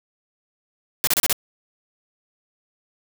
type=noise bursts; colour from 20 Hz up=white; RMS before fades=-19 dBFS; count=5; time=1.04-1.328 s; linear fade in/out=0 ms; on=32 ms; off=32 ms; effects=none